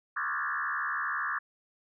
sine tone with frequency modulation, 1424 Hz, F6, 33 cents sharp, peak -29 dBFS, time 0.16-1.39 s, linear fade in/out 10 ms, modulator 72.6 Hz, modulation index 4.7, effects none

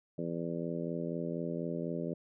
harmonic tone, 84.1 Hz, E2, 35 cents sharp, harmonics 2 / 3 / 4 / 5 / 6 / 7, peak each -38 / -40 / -41 / -42 / -43 / -43 dBFS, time 0.18-2.14 s, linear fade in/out 5 ms, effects none

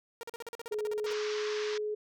sawtooth tone bursts, 466.2 Hz, A#4, in tune, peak -35 dBFS, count 15, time 0.21-1.128 s, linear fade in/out 0 ms, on 22 ms, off 42 ms
sine tone, 423.1 Hz, G#4, 32 cents sharp, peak -31 dBFS, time 0.71-1.95 s, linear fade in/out 10 ms
pink band-pass noise, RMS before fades -41 dBFS, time 1.06-1.78 s, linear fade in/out 5 ms, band 1000 to 6100 Hz, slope 48 dB/octave
effects none

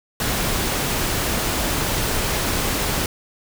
pink noise, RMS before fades -22 dBFS, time 0.2-3.06 s, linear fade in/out 2 ms, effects none

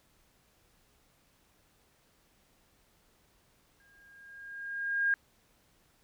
sine tone with exponential growth, 1619 Hz, G#6, 45 cents flat, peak -23 dBFS, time 3.8-5.14 s, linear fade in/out 1 ms, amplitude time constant 290 ms, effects pink hiss -68 dBFS RMS until 6.03 s

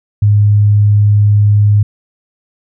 sine tone, 103.7 Hz, G#2, 2 cents flat, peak -5 dBFS, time 0.22-1.83 s, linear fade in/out 5 ms, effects none

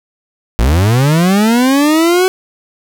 40% pulse linear sweep, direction up, 51.91 to 378.5 Hz, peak -7 dBFS, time 0.59-2.28 s, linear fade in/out 0 ms, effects none

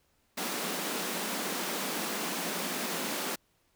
pink high-pass noise, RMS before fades -34 dBFS, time 0.37-3.36 s, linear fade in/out 10 ms, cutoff 170 Hz, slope 96 dB/octave, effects pink hiss -71 dBFS RMS until 3.75 s

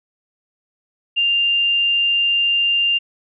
sine tone, 2794 Hz, F7, in tune, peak -14 dBFS, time 1.16-2.99 s, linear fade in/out 20 ms, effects none

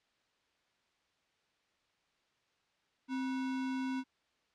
sine tone with sample-and-hold, 261.6 Hz, C4, in tune, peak -33 dBFS, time 3.08-4.04 s, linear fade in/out 50 ms, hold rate 1225 Hz, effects white hiss -75 dBFS RMS until 4.54 s + low-pass 4000 Hz 12 dB/octave

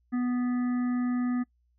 harmonic tone, 246.9 Hz, B3, in tune, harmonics 1 / 3 / 5 / 7 / 8, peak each -25 / -45 / -43 / -47 / -51 dBFS, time 0.12-1.44 s, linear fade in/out 20 ms, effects noise-tail reverb RT60 0.1 s tail -21 dB re dry + added 60 Hz sine -66 dBFS peak until 1.78 s

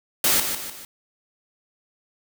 white noise with echo, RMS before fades -19 dBFS, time 0.24-0.4 s, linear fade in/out 2 ms, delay 150 ms, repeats 3, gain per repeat -7 dB, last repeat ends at 0.85 s, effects none

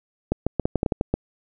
clicks, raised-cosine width 2 ms, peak -7 dBFS, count 10, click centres 0.32 / 0.466 / 0.597 / 0.655 / 0.757 / 0.831 / 0.862 / 0.922 / 1.011 / 1.14 s, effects none

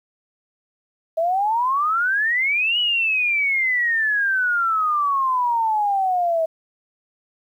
sine exponential two-way sweep, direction up then down, 638 to 2960 to 638 Hz, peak -17 dBFS, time 1.17-6.46 s, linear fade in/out 10 ms, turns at 2.79 s, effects 9-bit

